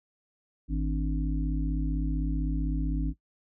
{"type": "harmonic tone with a mistuned harmonic", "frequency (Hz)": 52, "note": "G#1", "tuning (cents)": 3, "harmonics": [1, 3, 5, 6], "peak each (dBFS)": [-27, -34, -35, -35], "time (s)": [0.68, 3.14], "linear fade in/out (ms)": 50, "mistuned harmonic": 6, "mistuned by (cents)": -93, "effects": ["noise-tail reverb RT60 0.1 s tail -17 dB re dry"]}